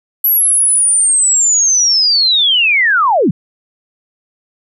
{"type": "linear sweep", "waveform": "sine", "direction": "down", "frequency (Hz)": [11840, 130.7], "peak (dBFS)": -8, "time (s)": [0.24, 3.31], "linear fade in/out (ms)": 5, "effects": []}